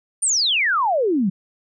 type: exponential sweep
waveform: sine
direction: down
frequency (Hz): 9520 to 176.5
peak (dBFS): -16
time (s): 0.22-1.3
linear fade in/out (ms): 10
effects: none